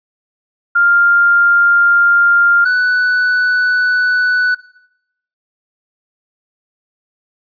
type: tone pair in turn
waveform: sine / triangle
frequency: 1399 / 1487.8 Hz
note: F6 / F#6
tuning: +3 / +9 cents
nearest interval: minor second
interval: 106 cents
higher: second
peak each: -8 dBFS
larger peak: neither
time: 0.75-2.65 / 2.65-4.55 s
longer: neither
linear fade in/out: 10 ms
effects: noise-tail reverb RT60 0.8 s tail -19 dB re dry + resampled to 11025 Hz

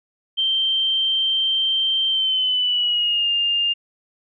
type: tone with pitch glide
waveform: sine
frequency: 3136 to 2810 Hz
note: G7 to F7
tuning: 0 to +10 cents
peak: -17 dBFS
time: 0.37-3.74 s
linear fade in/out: 20 ms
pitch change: -190 cents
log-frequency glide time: 2.09-3.3 s
effects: none

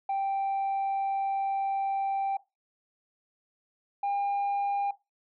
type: tone pair in turn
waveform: sine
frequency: 784 / 803.3 Hz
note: G5 / G5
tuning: 0 / +42 cents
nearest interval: unison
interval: 42 cents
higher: second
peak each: -24 / -24 dBFS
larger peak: neither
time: 0.09-2.37 / 4.03-4.91 s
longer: first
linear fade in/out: 5 ms
effects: noise-tail reverb RT60 0.2 s tail -17 dB re dry + tanh soft clip ceiling -25 dBFS

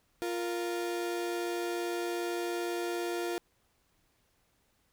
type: tone pair together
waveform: 35% pulse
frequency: 349.2 / 466.7 Hz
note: F4 / A#4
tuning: 0 / +2 cents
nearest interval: perfect fourth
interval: 502 cents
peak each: -31 / -37 dBFS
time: 0.22-3.38 s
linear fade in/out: 0 ms
effects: pink hiss -72 dBFS RMS until 4.92 s

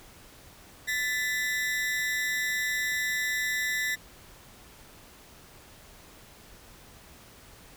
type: ring-modulated tone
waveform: 40% pulse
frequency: 1876 Hz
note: A#6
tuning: 11 cents sharp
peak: -23 dBFS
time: 0.87-3.96 s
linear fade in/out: 20 ms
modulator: 124 Hz
effects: pink hiss -52 dBFS RMS until 7.76 s

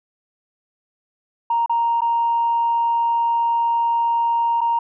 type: tone with dropouts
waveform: sine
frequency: 932.3 Hz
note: A#5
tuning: in tune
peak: -15 dBFS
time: 1.5-4.79 s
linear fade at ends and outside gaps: 5 ms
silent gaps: 1.661-1.695 / 2.008-2.017 / 4.608-4.613 s
effects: tanh soft clip ceiling -11 dBFS

